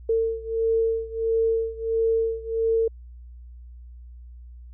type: beating tone pair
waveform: sine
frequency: 451.3 / 452.8 Hz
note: A4 / A4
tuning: +44 / +50 cents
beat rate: 1.5 Hz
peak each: -23 / -25 dBFS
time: 0.09-2.88 s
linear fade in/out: 5 ms
effects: added 60 Hz sine -40 dBFS peak until 4.73 s